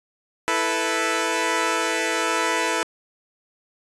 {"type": "chord", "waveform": "10% pulse", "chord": "E suspended fourth", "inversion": "none", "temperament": "equal", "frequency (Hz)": [329.6, 440, 493.9], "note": ["E4", "A4", "B4"], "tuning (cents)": [0, 0, 0], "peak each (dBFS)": -17, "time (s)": [0.48, 2.83], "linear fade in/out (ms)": 0, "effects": ["resampled to 24000 Hz"]}